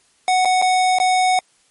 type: tone with dropouts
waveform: square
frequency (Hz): 740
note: F#5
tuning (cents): 0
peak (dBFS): -14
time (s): 0.28-1.39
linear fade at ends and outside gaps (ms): 1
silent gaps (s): 0.449-0.455 / 0.616-0.623 / 0.986-1
effects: white hiss -58 dBFS RMS until 1.7 s + MP3 48 kbps